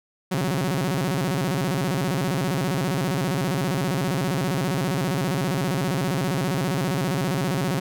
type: tone with vibrato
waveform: sawtooth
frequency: 158.6 Hz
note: D#3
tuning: 33 cents sharp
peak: -18 dBFS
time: 0.31-7.8 s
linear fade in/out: 10 ms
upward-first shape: square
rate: 15 Hz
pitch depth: 270 cents each way
effects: none